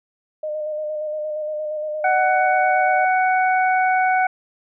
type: tone with vibrato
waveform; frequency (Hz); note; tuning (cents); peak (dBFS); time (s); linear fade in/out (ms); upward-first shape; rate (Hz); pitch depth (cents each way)
sine; 610; D#5; -34; -23; 0.43-3.05; 5; square; 8.6; 20
type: harmonic tone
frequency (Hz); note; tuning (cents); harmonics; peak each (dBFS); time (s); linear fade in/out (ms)
745; F#5; +12; 1 / 2 / 3; -16 / -22 / -26; 2.04-4.27; 5
effects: none